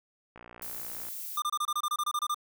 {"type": "click train", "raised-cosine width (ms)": 0.5, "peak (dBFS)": -32, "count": 44, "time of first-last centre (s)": [0.36, 1.085], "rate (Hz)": 59.3}
{"type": "noise", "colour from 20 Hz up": "violet", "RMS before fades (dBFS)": -39, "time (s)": [0.62, 1.4], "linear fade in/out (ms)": 0}
{"type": "tone bursts", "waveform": "square", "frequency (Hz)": 1200, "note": "D6", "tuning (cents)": 37, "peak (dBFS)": -28, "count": 13, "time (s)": [1.37, 2.345], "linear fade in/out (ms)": 5, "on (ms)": 51, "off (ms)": 26}
{"effects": []}